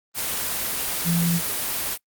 sine tone in noise, 170 Hz, F3, 46 cents flat, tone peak -19 dBFS, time 1.04-1.41 s, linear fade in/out 50 ms, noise white, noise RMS -26 dBFS, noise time 0.14-1.98 s, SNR +4 dB, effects noise-tail reverb RT60 0.1 s tail -23 dB re dry + Opus 24 kbps

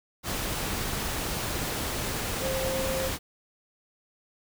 sine tone in noise, 528 Hz, C5, 16 cents sharp, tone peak -29 dBFS, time 2.4-3.12 s, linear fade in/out 50 ms, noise pink, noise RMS -31 dBFS, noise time 0.23-3.19 s, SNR -1 dB, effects none

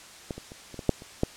clicks, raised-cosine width 2 ms, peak -18 / -25 / -29 / -28 / -22 / -6 / -30 / -9 dBFS, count 8, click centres 0.308 / 0.38 / 0.519 / 0.743 / 0.792 / 0.893 / 1.021 / 1.234 s, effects white hiss -47 dBFS RMS until 1.36 s + low-pass 8000 Hz 12 dB/octave

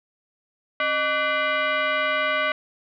sine tone with frequency modulation, 270 Hz, C#4, 45 cents flat, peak -20 dBFS, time 0.8-2.52 s, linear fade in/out 2 ms, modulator 884 Hz, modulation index 2.6, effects none

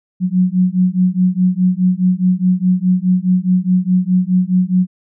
sine beating tone pair, 180.6 / 185.4 Hz, F#3 / F#3, -42 / +4 cents, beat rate 4.8 Hz, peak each -14 dBFS, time 0.2-4.87 s, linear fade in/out 50 ms, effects none

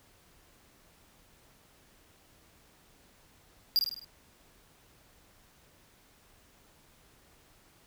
square tone with echo, 4812 Hz, D8, 41 cents sharp, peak -22 dBFS, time 3.76-3.79 s, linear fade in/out 0 ms, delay 51 ms, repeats 5, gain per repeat -5 dB, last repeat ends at 4.045 s, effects pink hiss -62 dBFS RMS until 7.86 s

